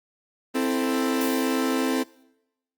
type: chord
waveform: 40% pulse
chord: A minor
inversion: first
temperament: equal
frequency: 261.6 / 329.6 / 440 Hz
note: C4 / E4 / A4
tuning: 0 / 0 / 0 cents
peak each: -23 / -28 / -28 dBFS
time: 0.54-2.04 s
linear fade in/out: 20 ms
type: noise with exponential decay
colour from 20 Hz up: blue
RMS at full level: -32 dBFS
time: 1.21-2.23 s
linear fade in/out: 0 ms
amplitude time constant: 220 ms
effects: noise-tail reverb RT60 0.9 s tail -24 dB re dry + Opus 32 kbps